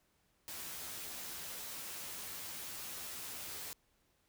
white noise with comb filter, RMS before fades -45 dBFS, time 0.48-3.73 s, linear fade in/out 0 ms, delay 12 ms, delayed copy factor +0.6, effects pink hiss -75 dBFS RMS until 4.28 s

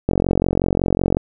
click train, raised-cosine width 2 ms, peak -3 dBFS, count 50, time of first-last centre 0.09-1.169 s, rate 45.4 Hz, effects none

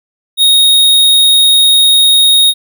square tone, 3735 Hz, A#7, 3 cents sharp, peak -5 dBFS, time 0.37-2.54 s, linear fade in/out 50 ms, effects none

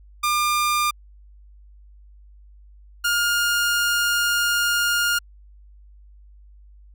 sawtooth tone pair in turn, 1200 / 1416 Hz, D6 / F6, +37 / +23 cents, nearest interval minor third, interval 286 cents, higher second, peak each -15 dBFS, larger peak neither, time 0.23-0.91 / 3.04-5.19 s, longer second, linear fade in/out 10 ms, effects added 50 Hz sine -45 dBFS peak until 6.94 s

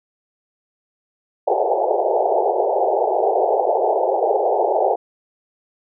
white band-pass noise, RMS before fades -18 dBFS, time 1.47-4.96 s, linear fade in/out 10 ms, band 370 to 850 Hz, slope 96 dB/octave, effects none

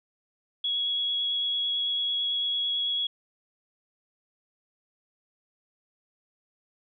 sine tone with vibrato, 3341 Hz, G#7, 10 cents sharp, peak -25 dBFS, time 0.64-3.07 s, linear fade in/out 5 ms, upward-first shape sine, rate 9 Hz, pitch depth 9 cents each way, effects none

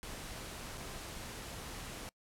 pink noise with dropouts, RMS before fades -45 dBFS, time 0.03-2.09 s, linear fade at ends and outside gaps 0 ms, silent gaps 0.775-0.779 s, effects noise-tail reverb RT60 0.1 s tail -25 dB re dry + low-pass 12000 Hz 12 dB/octave

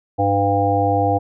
harmonic tone, 100 Hz, G2, 35 cents sharp, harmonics 1 / 3 / 5 / 7 / 8, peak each -21 / -23 / -21 / -20 / -20 dBFS, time 0.18-1.19 s, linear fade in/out 20 ms, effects none

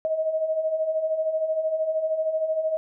sine beating tone pair, 622.3 / 635.3 Hz, D#5 / D#5, 0 / +36 cents, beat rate 13 Hz, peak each -30 / -23 dBFS, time 0.05-2.77 s, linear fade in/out 0 ms, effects none

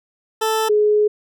20% pulse / sine tone pair in turn, 440 / 420.8 Hz, A4 / G#4, 0 / +23 cents, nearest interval minor second, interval 77 cents, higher first, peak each -12 dBFS, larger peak neither, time 0.41-0.69 / 0.69-1.08 s, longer second, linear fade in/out 10 ms, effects none

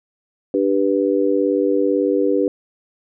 sine chord, G major, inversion second, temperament just, 294 / 392 / 490 Hz, D4 / G4 / B4, +2 / 0 / -14 cents, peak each -19 dBFS, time 0.54-2.48 s, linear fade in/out 2 ms, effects none

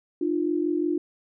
sine tone pair together, 303.5 / 349.2 Hz, D#4 / F4, -43 / 0 cents, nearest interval major second, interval 243 cents, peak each -25 / -25 dBFS, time 0.21-0.98 s, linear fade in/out 5 ms, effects none

